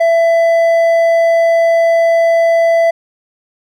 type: tone with hard clipping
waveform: sine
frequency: 667 Hz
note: E5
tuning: 20 cents sharp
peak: -9 dBFS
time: 0-2.91 s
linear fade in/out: 10 ms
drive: 5 dB
effects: none